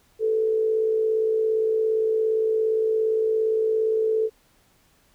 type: tone with amplitude modulation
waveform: sine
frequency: 440.1 Hz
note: A4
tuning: in tune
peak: -17 dBFS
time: 0.19-4.3 s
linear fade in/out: 50 ms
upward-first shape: sine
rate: 57.4 Hz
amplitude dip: 45%
effects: pink hiss -61 dBFS RMS until 5.14 s